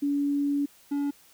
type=tone pair in turn; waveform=sine / triangle; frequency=285 / 285 Hz; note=C#4 / C#4; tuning=+48 / +48 cents; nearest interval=unison; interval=0 cents; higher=neither; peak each=-23 / -23 dBFS; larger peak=neither; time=0.02-0.66 / 0.91-1.11 s; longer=first; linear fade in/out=10 ms; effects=white hiss -57 dBFS RMS until 1.33 s